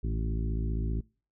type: harmonic tone with a mistuned harmonic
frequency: 55.3 Hz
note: A1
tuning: 9 cents sharp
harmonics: 1 / 2 / 3 / 4 / 5 / 6 / 7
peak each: -29 / -35 / -39 / -41 / -43 / -45 / -46 dBFS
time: 0.03-1.01 s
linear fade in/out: 10 ms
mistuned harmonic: 3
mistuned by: -59 cents
effects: noise-tail reverb RT60 0.4 s tail -26 dB re dry